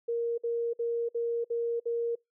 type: tone bursts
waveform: sine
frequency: 467.9 Hz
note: A#4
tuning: 6 cents sharp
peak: -27 dBFS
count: 6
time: 0.08-2.155 s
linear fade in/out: 10 ms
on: 300 ms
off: 55 ms
effects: noise-tail reverb RT60 0.2 s tail -26 dB re dry